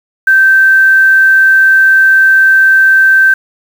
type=tone with quantisation; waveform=sine; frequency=1556 Hz; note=G6; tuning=13 cents flat; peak=-3 dBFS; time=0.27-3.34 s; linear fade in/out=5 ms; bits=5; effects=none